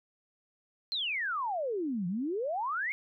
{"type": "exponential two-way sweep", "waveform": "sine", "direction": "down then up", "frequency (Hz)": [4259, 168.6, 2228], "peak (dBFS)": -30, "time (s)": [0.92, 2.92], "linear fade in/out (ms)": 0, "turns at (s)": 2.07, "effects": []}